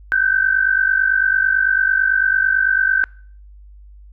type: tone pair together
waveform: sine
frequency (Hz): 1519 / 1568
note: F#6 / G6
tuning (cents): +45 / 0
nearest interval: minor second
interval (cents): 55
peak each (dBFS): -16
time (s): 0.12-3.04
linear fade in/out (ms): 0
effects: noise-tail reverb RT60 0.5 s tail -25 dB re dry + added 50 Hz sine -39 dBFS peak until 4.12 s